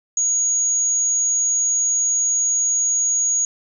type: tone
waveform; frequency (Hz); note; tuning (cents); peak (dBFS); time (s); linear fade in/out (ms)
sine; 6690; G#8; +12; -16; 0.17-3.45; 2
effects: none